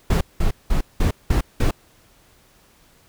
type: noise bursts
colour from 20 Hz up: brown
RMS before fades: -17 dBFS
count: 6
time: 0.1-1.71 s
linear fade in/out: 5 ms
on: 110 ms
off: 190 ms
effects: pink hiss -55 dBFS RMS until 3.08 s